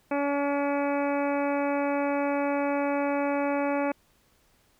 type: harmonic tone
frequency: 284 Hz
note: C#4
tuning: 42 cents sharp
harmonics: 1 / 2 / 3 / 4 / 5 / 6 / 7 / 8 / 9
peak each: -28 / -28 / -32 / -38 / -39 / -43 / -45 / -40 / -43 dBFS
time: 0.11-3.92 s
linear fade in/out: 5 ms
effects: pink hiss -65 dBFS RMS until 4.79 s